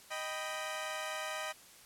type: chord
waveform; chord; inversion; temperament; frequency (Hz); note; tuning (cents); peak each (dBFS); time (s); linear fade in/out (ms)
15% pulse; Eb augmented; none; equal; 622.3 / 784 / 987.8; Eb5 / G5 / B5; 0 / 0 / 0; -33 / -37 / -38; 0.1-1.53; 20
effects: white hiss -57 dBFS RMS until 1.85 s + low-pass 12000 Hz 12 dB/octave